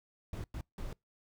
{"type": "noise bursts at uneven times", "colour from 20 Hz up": "brown", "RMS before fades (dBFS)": -40, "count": 3, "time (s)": [[0.33, 0.44], [0.54, 0.61], [0.78, 0.93]], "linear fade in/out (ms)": 2, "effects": ["noise-tail reverb RT60 0.2 s tail -26 dB re dry"]}